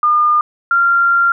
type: tone pair in turn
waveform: sine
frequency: 1211 / 1384.5 Hz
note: D#6 / F6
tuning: -47 / -15 cents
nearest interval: major second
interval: 232 cents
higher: second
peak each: -9 dBFS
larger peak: neither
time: 0.03-0.41 / 0.71-1.32 s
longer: second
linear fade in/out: 2 ms
effects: none

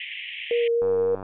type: band-pass noise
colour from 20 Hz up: white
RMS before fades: -35 dBFS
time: 0-0.68 s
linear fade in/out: 5 ms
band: 1900 to 3200 Hz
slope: 96 dB/octave
type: tone with vibrato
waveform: sine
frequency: 470 Hz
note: A#4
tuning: 14 cents sharp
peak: -19 dBFS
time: 0.51-1.15 s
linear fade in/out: 2 ms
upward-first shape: triangle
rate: 3.7 Hz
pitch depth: 18 cents each way
type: click train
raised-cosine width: 1 ms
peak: -22 dBFS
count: 40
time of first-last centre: 0.82-1.228 s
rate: 95.6 Hz
effects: none

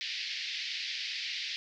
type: band-pass noise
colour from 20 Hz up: white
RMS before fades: -37 dBFS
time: 0.01-1.56 s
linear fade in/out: 0 ms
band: 1900 to 5000 Hz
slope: 48 dB/octave
effects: none

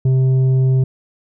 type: tone with tanh clipping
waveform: sine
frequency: 130.81 Hz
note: C3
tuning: in tune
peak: -12 dBFS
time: 0.05-0.84 s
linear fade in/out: 5 ms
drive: 6 dB
effects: none

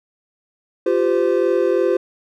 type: chord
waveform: triangle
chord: F suspended second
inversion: none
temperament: equal with one note detuned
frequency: 349.2 / 392 / 513.1 Hz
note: F4 / G4 / C5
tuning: 0 / 0 / -34 cents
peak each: -17 dBFS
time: 0.86-1.97 s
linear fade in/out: 5 ms
effects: none

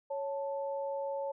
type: tone pair together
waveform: sine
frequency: 554.4 / 880 Hz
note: C#5 / A5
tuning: 0 / 0 cents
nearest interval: minor sixth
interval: 800 cents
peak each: -34 / -40 dBFS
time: 0.1-1.32 s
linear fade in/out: 10 ms
effects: none

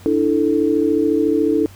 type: chord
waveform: sine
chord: D suspended second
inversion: none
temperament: equal with one note detuned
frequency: 293.7 / 327.7 / 440 Hz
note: D4 / E4 / A4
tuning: 0 / -10 / 0 cents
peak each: -18 dBFS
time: 0.06-1.66 s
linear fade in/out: 0 ms
effects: added 95 Hz sine -40 dBFS peak until 1.75 s + pink hiss -46 dBFS RMS until 1.75 s

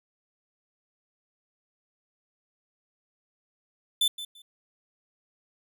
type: tone with echo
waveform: 45% pulse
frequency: 3520 Hz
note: A7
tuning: in tune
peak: -21 dBFS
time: 4.01-4.08 s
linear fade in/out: 5 ms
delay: 170 ms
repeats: 2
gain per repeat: -14 dB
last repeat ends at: 4.42 s
effects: none

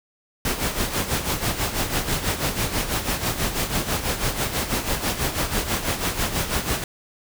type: noise with tremolo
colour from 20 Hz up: pink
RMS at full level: -22 dBFS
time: 0.45-6.84 s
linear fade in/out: 2 ms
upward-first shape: sine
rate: 6.1 Hz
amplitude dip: 65%
effects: none

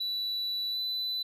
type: tone with pitch glide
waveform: sine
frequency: 3951 to 3995 Hz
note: B7 to B7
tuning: 0 to +19 cents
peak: -27 dBFS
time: 0-1.23 s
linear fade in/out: 10 ms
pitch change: +19 cents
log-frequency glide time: 0.71-0.78 s
effects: tanh soft clip ceiling -29 dBFS

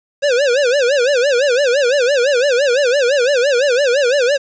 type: tone with vibrato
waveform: square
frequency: 527 Hz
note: C5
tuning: 12 cents sharp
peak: -12 dBFS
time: 0.22-4.38 s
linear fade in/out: 20 ms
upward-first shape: sine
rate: 5.9 Hz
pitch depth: 190 cents each way
effects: resampled to 16000 Hz + 7-bit

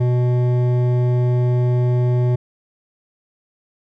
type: tone with hard clipping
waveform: sine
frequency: 123.47 Hz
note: B2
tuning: in tune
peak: -16 dBFS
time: 0-2.36 s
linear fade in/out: 10 ms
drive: 11 dB
effects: none

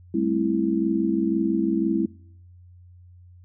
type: chord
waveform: sine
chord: A minor seventh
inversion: third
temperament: just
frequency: 198 / 220 / 264 / 330 Hz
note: G3 / A3 / C4 / E4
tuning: +18 / 0 / +16 / +2 cents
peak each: -26 / -28 / -27 / -23 dBFS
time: 0.14-2.06 s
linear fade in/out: 5 ms
effects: noise-tail reverb RT60 0.8 s tail -26 dB re dry + added 89 Hz sine -46 dBFS peak until 3.44 s

